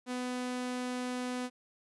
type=tone; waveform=sawtooth; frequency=249.8 Hz; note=B3; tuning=20 cents sharp; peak=-30 dBFS; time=0.06-1.5 s; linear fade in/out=50 ms; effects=resampled to 24000 Hz + 11-bit